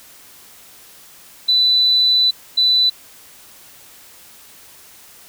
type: tone bursts at uneven times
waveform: sine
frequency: 3987 Hz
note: B7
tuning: 16 cents sharp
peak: -11 dBFS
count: 2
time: 1.48-2.31 / 2.57-2.9 s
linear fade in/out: 10 ms
effects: white hiss -44 dBFS RMS until 5.28 s